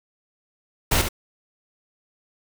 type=noise with echo; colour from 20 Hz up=pink; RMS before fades=-19 dBFS; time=0.91-1.02 s; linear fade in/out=10 ms; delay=69 ms; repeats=1; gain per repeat=-7 dB; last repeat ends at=1.089 s; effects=none